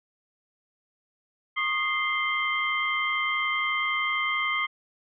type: tone cluster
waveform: sine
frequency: 1096 / 1227 / 2090 / 3148 Hz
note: C#6 / D#6 / C7 / G7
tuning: -20 / -25 / -2 / +7 cents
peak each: -34 / -30 / -26 / -34 dBFS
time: 1.56-4.67 s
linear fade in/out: 20 ms
effects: none